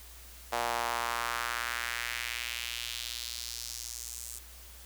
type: tone with high-pass filter sweep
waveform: sawtooth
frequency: 118.7 Hz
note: A#2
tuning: 32 cents sharp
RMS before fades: -36 dBFS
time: 0.52-4.39 s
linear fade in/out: 10 ms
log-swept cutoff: 720 to 8200 Hz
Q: 1.9
effects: added 60 Hz sine -51 dBFS peak until 4.85 s + white hiss -52 dBFS RMS until 4.85 s